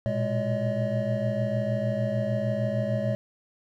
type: tone cluster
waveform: triangle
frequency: 115.2 / 121.8 / 207.3 / 570 / 629 Hz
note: A#2 / B2 / G#3 / C#5 / D#5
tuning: -20 / -24 / -3 / +48 / +19 cents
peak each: -29 dBFS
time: 0.06-3.15 s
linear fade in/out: 0 ms
effects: none